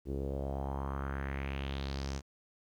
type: tone with low-pass filter sweep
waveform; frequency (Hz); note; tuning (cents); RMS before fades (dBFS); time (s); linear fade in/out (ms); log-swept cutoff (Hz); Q
sawtooth; 68.4; C#2; -23; -37; 0.05-2.22; 50; 360 to 6600; 3.4
effects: 11-bit